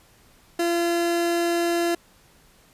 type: tone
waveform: 30% pulse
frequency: 341.8 Hz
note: F4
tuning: 37 cents flat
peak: -18 dBFS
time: 0.59-1.95 s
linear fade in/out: 5 ms
effects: pink hiss -56 dBFS RMS until 2.73 s + resampled to 32000 Hz